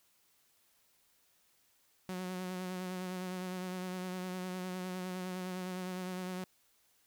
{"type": "tone with vibrato", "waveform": "sawtooth", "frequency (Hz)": 183.5, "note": "F#3", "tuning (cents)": -14, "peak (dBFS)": -34, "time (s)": [2.09, 6.44], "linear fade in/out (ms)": 0, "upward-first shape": "sine", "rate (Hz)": 9.8, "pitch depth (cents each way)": 26, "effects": ["white hiss -71 dBFS RMS until 7.06 s"]}